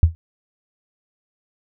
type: tone with exponential decay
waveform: sine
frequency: 82.41 Hz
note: E2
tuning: in tune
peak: -4 dBFS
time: 0.03-0.15 s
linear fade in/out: 0 ms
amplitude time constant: 26 ms
effects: none